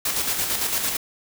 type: noise with tremolo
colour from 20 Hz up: white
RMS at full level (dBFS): -23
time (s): 0.05-0.97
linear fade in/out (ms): 5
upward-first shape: square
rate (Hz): 8.9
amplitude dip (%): 40
effects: none